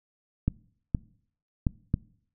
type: clicks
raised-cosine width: 5 ms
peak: -11 dBFS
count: 4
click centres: 0.48 / 0.948 / 1.668 / 1.941 s
effects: noise-tail reverb RT60 0.6 s tail -23 dB re dry